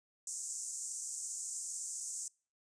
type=band-pass noise; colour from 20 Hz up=pink; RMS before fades=-42 dBFS; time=0.27-2.28 s; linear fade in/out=2 ms; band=6500 to 8700 Hz; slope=48 dB/octave; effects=noise-tail reverb RT60 0.4 s tail -26 dB re dry + resampled to 22050 Hz